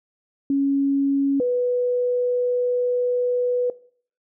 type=tone pair in turn; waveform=sine; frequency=277.2 / 493 Hz; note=C#4 / B4; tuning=0 / -3 cents; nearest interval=minor seventh; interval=997 cents; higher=second; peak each=-17 / -18 dBFS; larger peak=first; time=0.5-1.4 / 1.4-3.7 s; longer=second; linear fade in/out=2 ms; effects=noise-tail reverb RT60 0.5 s tail -19 dB re dry